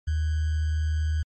sine tone with sample-and-hold, 77.78 Hz, D#2, in tune, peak -22 dBFS, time 0.07-1.23 s, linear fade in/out 10 ms, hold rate 1575 Hz, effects MP3 32 kbps

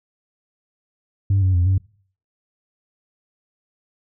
sine tone with pitch steps, 98 / 93.5 / 88 / 95 Hz, G2 / F#2 / F2 / F#2, 0 / +19 / +14 / +46 cents, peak -12 dBFS, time 1.3-1.78 s, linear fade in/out 5 ms, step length 120 ms, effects noise-tail reverb RT60 0.5 s tail -24 dB re dry + tanh soft clip ceiling -12 dBFS

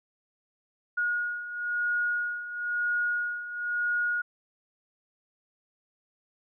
sine beating tone pair, 1441 / 1442 Hz, F#6 / F#6, -46 / -45 cents, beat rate 1 Hz, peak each -33 / -28 dBFS, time 0.97-4.22 s, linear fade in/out 10 ms, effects none

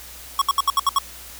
square tone bursts, 1108.7 Hz, C#6, in tune, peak -15 dBFS, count 7, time 0.39-0.986 s, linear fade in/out 2 ms, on 26 ms, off 69 ms, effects added 60 Hz sine -46 dBFS peak until 1.39 s + white hiss -40 dBFS RMS until 1.39 s

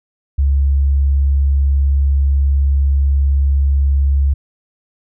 sine tone, 69.3 Hz, C#2, in tune, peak -10 dBFS, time 0.38-4.34 s, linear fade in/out 10 ms, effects none

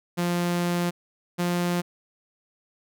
sawtooth tone pair in turn, 174.61 / 175.52 Hz, F3 / F3, 0 / +9 cents, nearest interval unison, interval 9 cents, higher second, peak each -19 dBFS, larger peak neither, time 0.17-0.91 / 1.38-1.82 s, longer first, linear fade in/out 20 ms, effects none

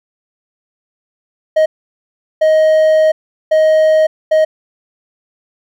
triangle tone bursts at uneven times, 627 Hz, D#5, 13 cents sharp, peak -5 dBFS, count 4, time 1.56-1.66 / 2.41-3.12 / 3.51-4.07 / 4.31-4.45 s, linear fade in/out 10 ms, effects none

